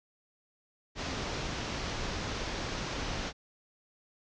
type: low-pass noise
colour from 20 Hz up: pink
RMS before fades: -36 dBFS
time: 0.95-3.33 s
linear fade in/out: 50 ms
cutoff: 6400 Hz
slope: 48 dB/octave
effects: none